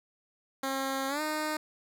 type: tone with pitch glide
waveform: 10% pulse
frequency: 268.9 to 307.1 Hz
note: C4 to D#4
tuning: +47 to -23 cents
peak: -22 dBFS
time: 0.63-1.57 s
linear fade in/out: 5 ms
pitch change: +230 cents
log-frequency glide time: 1.08-1.21 s
effects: none